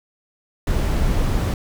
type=noise; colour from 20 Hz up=brown; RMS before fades=-19 dBFS; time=0.67-1.54 s; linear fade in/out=2 ms; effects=none